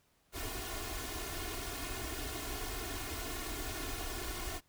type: noise with comb filter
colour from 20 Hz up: pink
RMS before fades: -40 dBFS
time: 0.32-4.61 s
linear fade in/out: 50 ms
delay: 2.8 ms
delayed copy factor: +1
effects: pink hiss -72 dBFS RMS until 4.68 s